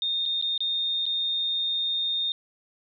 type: tone with dropouts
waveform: sine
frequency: 3663 Hz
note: A#7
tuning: 31 cents flat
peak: -24 dBFS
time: 0.02-2.32 s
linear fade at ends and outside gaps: 1 ms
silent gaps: 0.255-0.26 / 0.414-0.424 / 0.578-0.605 / 1.056-1.064 s
effects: none